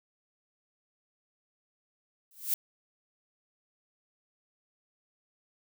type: noise with exponential growth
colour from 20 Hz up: violet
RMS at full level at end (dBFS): -25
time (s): 2.31-2.54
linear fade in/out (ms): 2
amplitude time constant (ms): 50
effects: none